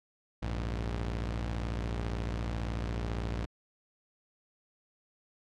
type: tone pair together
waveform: sawtooth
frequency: 58.04 / 101.8 Hz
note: A#1 / G#2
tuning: -7 / -34 cents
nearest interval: minor seventh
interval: 973 cents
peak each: -29 / -35 dBFS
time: 0.42-3.46 s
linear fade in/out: 10 ms
effects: low-pass 5000 Hz 12 dB/octave + AAC 64 kbps